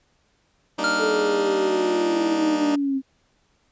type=chord; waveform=15% pulse; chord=Eb major seventh; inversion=first; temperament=just; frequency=194.45 / 233.3 / 291.7 / 311.1 Hz; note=G3 / Bb3 / D4 / Eb4; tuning=-14 / +2 / -12 / 0 cents; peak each=-27 / -27 / -23 / -21 dBFS; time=0.78-2.76 s; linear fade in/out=10 ms
type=tone with exponential decay; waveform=square; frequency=1396.9 Hz; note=F6; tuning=in tune; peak=-20 dBFS; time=0.84-2.41 s; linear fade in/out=0 ms; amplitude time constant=340 ms
type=linear sweep; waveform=sine; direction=down; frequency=440 to 264.2 Hz; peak=-20 dBFS; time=0.98-3.02 s; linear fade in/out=50 ms
effects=pink hiss -65 dBFS RMS until 3.71 s + resampled to 16000 Hz